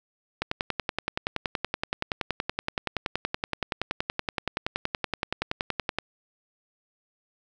click train, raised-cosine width 0.3 ms, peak -10 dBFS, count 60, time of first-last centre 0.42-5.986 s, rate 10.6 Hz, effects none

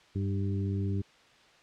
harmonic tone with a mistuned harmonic, 98.2 Hz, G2, 4 cents sharp, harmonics 1 / 2 / 3 / 4, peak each -29 / -35 / -39 / -41 dBFS, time 0.15-1.02 s, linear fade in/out 10 ms, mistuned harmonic 3, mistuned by +21 cents, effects white hiss -59 dBFS RMS until 1.62 s + low-pass 4000 Hz 12 dB/octave

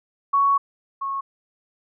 sine tone pair in turn, 1115 / 1096.5 Hz, C#6 / C#6, +10 / -19 cents, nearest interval unison, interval 29 cents, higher first, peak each -15 / -24 dBFS, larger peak first, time 0.33-0.58 / 1.01-1.21 s, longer first, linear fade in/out 10 ms, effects none

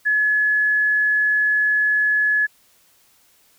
sine tone, 1703 Hz, G#6, 43 cents sharp, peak -15 dBFS, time 0.05-2.47 s, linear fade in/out 20 ms, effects white hiss -57 dBFS RMS until 3.58 s

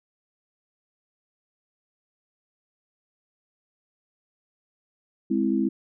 sine chord, Ab augmented, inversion none, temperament equal, 207.7 / 261.6 / 329.6 Hz, Ab3 / C4 / E4, 0 / 0 / 0 cents, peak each -25 dBFS, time 5.3-5.69 s, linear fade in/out 10 ms, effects none

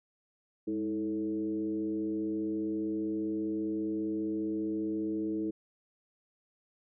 sine tone with frequency modulation, 322.3 Hz, E4, 39 cents flat, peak -30 dBFS, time 0.67-5.51 s, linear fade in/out 10 ms, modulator 115 Hz, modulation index 0.75, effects none

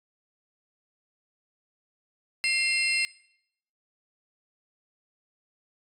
sine tone cluster, 2116 / 2709 / 4200 / 5050 / 8490 Hz, C7 / E7 / C8 / D#8 / C9, +19 / +47 / +6 / +25 / +24 cents, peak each -27 / -27 / -30 / -32 / -34 dBFS, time 2.44-3.05 s, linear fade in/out 0 ms, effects noise-tail reverb RT60 0.7 s tail -21 dB re dry + tanh soft clip ceiling -14 dBFS

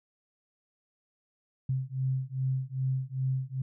sine beating tone pair, 130.3 / 132.8 Hz, C3 / C3, -7 / +26 cents, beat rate 2.5 Hz, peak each -31 dBFS, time 1.69-3.62 s, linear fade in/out 5 ms, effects none

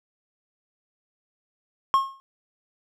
triangle tone with exponential decay, 1080 Hz, C#6, 45 cents flat, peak -11 dBFS, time 1.94-2.2 s, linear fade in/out 0 ms, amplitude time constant 55 ms, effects none

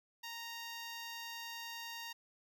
10% pulse tone, 930 Hz, A#5, 4 cents flat, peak -35 dBFS, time 0.23-2.13 s, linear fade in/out 10 ms, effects none

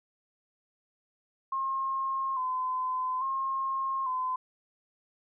sine tone with vibrato, 1046.5 Hz, C6, in tune, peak -28 dBFS, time 1.52-4.36 s, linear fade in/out 5 ms, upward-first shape square, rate 0.59 Hz, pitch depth 41 cents each way, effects none

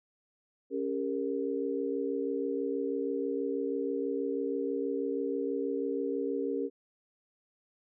sine chord, G diminished, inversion second, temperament equal with one note detuned, 277.2 / 400 / 466.2 Hz, Db4 / G4 / Bb4, 0 / +35 / 0 cents, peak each -34 dBFS, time 0.7-6.7 s, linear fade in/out 50 ms, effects none

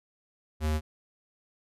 square tone, 77.2 Hz, D#2, 13 cents flat, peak -26 dBFS, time 0.6-0.81 s, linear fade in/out 50 ms, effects resampled to 32000 Hz

